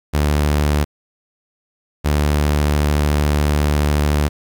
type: tone pair in turn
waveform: sawtooth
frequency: 73.9 / 73.9 Hz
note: D2 / D2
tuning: +11 / +11 cents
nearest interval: unison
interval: 0 cents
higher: neither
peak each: -10 dBFS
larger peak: neither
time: 0.13-0.85 / 2.04-4.29 s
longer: second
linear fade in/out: 20 ms
effects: 8-bit